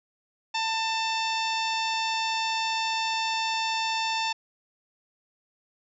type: harmonic tone with a mistuned harmonic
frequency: 895 Hz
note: A5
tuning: 29 cents sharp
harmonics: 1 / 2 / 3 / 4 / 5 / 6 / 7 / 8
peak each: -28 / -37 / -32 / -34 / -37 / -36 / -48 / -44 dBFS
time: 0.54-4.33 s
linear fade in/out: 10 ms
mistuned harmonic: 3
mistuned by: -19 cents
effects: none